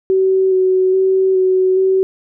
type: tone with vibrato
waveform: sine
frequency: 376.8 Hz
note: F#4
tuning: 32 cents sharp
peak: -10 dBFS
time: 0.1-2.03 s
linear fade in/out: 0 ms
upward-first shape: square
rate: 1.2 Hz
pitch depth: 14 cents each way
effects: none

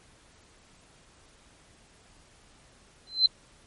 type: tone with exponential growth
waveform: sine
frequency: 4079 Hz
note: C8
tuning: 45 cents flat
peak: -13 dBFS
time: 3.07-3.26 s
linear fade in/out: 2 ms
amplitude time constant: 41 ms
effects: pink hiss -58 dBFS RMS until 3.66 s + MP3 48 kbps

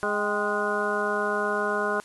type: harmonic tone with a mistuned harmonic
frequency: 207.7 Hz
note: G#3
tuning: in tune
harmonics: 1 / 2 / 3 / 4 / 5 / 6 / 7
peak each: -35 / -29 / -31 / -35 / -31 / -33 / -29 dBFS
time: 0.03-2 s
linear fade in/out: 0 ms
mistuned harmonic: 4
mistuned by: -86 cents
effects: white hiss -51 dBFS RMS until 2.04 s + resampled to 24000 Hz

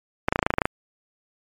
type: clicks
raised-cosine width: 0.5 ms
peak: -4 dBFS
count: 11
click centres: 0.285 / 0.325 / 0.359 / 0.391 / 0.428 / 0.465 / 0.505 / 0.539 / 0.584 / 0.618 / 0.655 s
effects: MP3 96 kbps

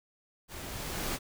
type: noise with level ramp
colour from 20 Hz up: pink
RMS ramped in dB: -44 to -32 dBFS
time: 0.48-1.19 s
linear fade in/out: 50 ms
effects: none

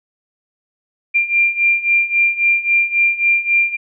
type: beating tone pair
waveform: sine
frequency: 2382 / 2385.7 Hz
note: D7 / D7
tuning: +24 / +27 cents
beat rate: 3.7 Hz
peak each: -17 / -14 dBFS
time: 1.14-3.77 s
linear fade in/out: 20 ms
effects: none

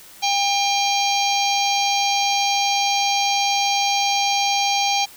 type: harmonic tone with a mistuned harmonic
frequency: 801 Hz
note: G5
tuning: 37 cents sharp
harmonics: 1 / 3 / 4 / 5 / 6 / 7 / 8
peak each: -20 / -25 / -26 / -27 / -28 / -28 / -29 dBFS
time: 0.22-5.06 s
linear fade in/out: 20 ms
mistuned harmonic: 6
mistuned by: -71 cents
effects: white hiss -44 dBFS RMS until 5.16 s

